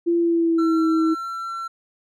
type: tone with pitch glide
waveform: sine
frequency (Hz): 341 to 321.9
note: F4 to E4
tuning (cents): -41 to -41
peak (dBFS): -16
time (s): 0.06-1.15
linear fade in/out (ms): 20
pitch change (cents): -100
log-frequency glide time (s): 0.18-0.83
type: tone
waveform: triangle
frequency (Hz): 1351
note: E6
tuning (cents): +42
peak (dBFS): -25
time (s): 0.58-1.68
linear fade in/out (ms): 10
effects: none